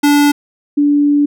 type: tone pair in turn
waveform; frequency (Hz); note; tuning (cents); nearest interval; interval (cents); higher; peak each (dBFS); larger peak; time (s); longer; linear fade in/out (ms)
square / sine; 290 / 290; D4 / D4; -22 / -22; unison; 0; neither; -8; neither; 0.03-0.32 / 0.77-1.26; second; 10
effects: none